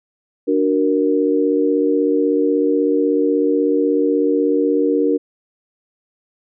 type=chord; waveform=sine; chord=D augmented; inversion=none; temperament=equal; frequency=293.7 / 370 / 466.2 Hz; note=D4 / F#4 / A#4; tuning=0 / 0 / 0 cents; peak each=-17 / -20 / -17 dBFS; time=0.47-5.18 s; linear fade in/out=20 ms; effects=none